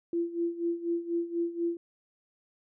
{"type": "tone with tremolo", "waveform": "sine", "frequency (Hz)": 340.3, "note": "F4", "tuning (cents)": -45, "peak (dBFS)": -25, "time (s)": [0.13, 1.77], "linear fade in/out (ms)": 2, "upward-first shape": "sine", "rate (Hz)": 4.1, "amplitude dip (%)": 80, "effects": []}